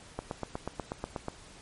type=click train; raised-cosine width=1 ms; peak=-19 dBFS; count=10; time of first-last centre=0.19-1.284 s; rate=8.23 Hz; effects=pink hiss -52 dBFS RMS until 1.61 s + MP3 48 kbps